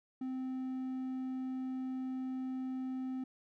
triangle tone, 259.3 Hz, C4, 15 cents flat, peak -34 dBFS, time 0.21-3.24 s, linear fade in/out 5 ms, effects none

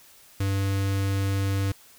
square tone with notch filter, 97.9 Hz, G2, 2 cents flat, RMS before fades -25 dBFS, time 0.4-1.72 s, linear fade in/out 5 ms, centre 790 Hz, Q 1.8, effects white hiss -53 dBFS RMS until 1.98 s

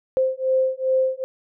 sine beating tone pair, 521 / 523.5 Hz, C5 / C5, -7 / +1 cents, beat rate 2.5 Hz, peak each -21 / -21 dBFS, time 0.17-1.24 s, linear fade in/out 0 ms, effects none

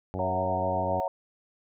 harmonic tone, 93.1 Hz, F#2, 11 cents sharp, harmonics 1 / 2 / 3 / 4 / 5 / 6 / 7 / 8 / 9, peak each -34 / -37 / -39 / -40 / -41 / -42 / -42 / -43 / -44 dBFS, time 0.14-1 s, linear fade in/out 0 ms
sine chord, F# dominant seventh, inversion second, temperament equal with one note detuned, 554.4 / 659.3 / 740 / 921.1 Hz, C#5 / E5 / F#5 / A#5, 0 / 0 / 0 / -21 cents, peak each -32 dBFS, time 0.19-1.08 s, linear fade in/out 2 ms
effects none

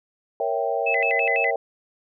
sine chord, A# diminished seventh, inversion none, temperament equal, 466.2 / 554.4 / 659.3 / 784 Hz, A#4 / C#5 / E5 / G5, 0 / 0 / 0 / 0 cents, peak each -27 dBFS, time 0.4-1.56 s, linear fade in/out 2 ms
sine tone with vibrato, 2294 Hz, D7, 41 cents flat, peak -21 dBFS, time 0.86-1.51 s, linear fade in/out 10 ms, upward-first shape square, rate 6 Hz, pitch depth 220 cents each way
effects none

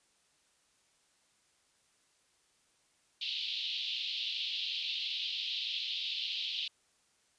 white band-pass noise, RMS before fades -37 dBFS, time 3.21-6.68 s, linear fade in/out 5 ms, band 2800 to 4100 Hz, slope 48 dB/octave, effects white hiss -71 dBFS RMS until 7.38 s + resampled to 22050 Hz

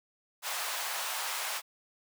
pink high-pass noise, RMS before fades -35 dBFS, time 0.42-1.62 s, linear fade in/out 50 ms, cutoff 730 Hz, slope 24 dB/octave, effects none

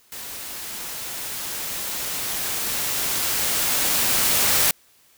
white noise with level ramp, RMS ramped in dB -35 to -18 dBFS, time 0.12-4.71 s, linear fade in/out 2 ms, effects white hiss -57 dBFS RMS until 5.17 s

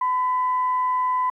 sine tone with frequency modulation, 1010 Hz, B5, 39 cents sharp, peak -19 dBFS, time 0.01-1.3 s, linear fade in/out 5 ms, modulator 964 Hz, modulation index 0.23, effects high-pass 200 Hz 12 dB/octave + 10-bit

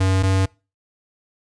square tone pair in turn, 94.9 / 95.42 Hz, F#2 / G2, +44 / -46 cents, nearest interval unison, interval 10 cents, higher second, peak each -16 dBFS, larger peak neither, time 0-0.23 / 0.23-0.46 s, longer neither, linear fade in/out 10 ms, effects noise-tail reverb RT60 0.3 s tail -24 dB re dry + resampled to 22050 Hz

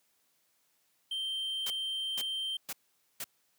triangle tone, 3136 Hz, G7, in tune, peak -31 dBFS, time 1.11-2.57 s, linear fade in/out 5 ms
white noise bursts, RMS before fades -38 dBFS, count 4, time 1.66-3.242 s, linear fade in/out 5 ms, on 43 ms, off 470 ms
effects white hiss -73 dBFS RMS until 3.58 s + high-pass 100 Hz 12 dB/octave

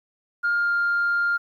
sine tone with pitch glide, 1411 to 1401.3 Hz, F6 to F6, +17 to +5 cents, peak -18 dBFS, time 0.43-1.38 s, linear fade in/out 20 ms, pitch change -12 cents, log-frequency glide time 0.54-0.72 s, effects tanh soft clip ceiling -16 dBFS + 10-bit

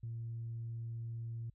sine tone, 115.3 Hz, A#2, 19 cents flat, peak -38 dBFS, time 0.03-1.5 s, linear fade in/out 5 ms, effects tanh soft clip ceiling -35 dBFS + added 50 Hz sine -68 dBFS peak until 1.54 s

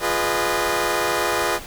15% pulse chord, F half-diminished seventh, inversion none, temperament equal with one note detuned, 349.2 / 415.3 / 493.9 / 610.2 Hz, F4 / Ab4 / Cb5 / Eb5, 0 / 0 / 0 / -34 cents, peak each -19 dBFS, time 0-1.6 s, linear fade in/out 50 ms, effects pink hiss -37 dBFS RMS until 1.66 s

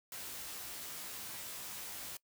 white noise with comb filter, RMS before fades -45 dBFS, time 0.12-2.17 s, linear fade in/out 2 ms, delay 16 ms, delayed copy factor +0.65, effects noise-tail reverb RT60 0.1 s tail -22 dB re dry

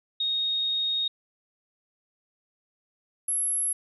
sine tone pair in turn, 3729 / 11174 Hz, A#7 / F9, 0 / 0 cents, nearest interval octave + perfect fifth, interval 1900 cents, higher second, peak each -24 dBFS, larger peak neither, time 0.2-1.08 / 3.28-3.73 s, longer first, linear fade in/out 5 ms, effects none

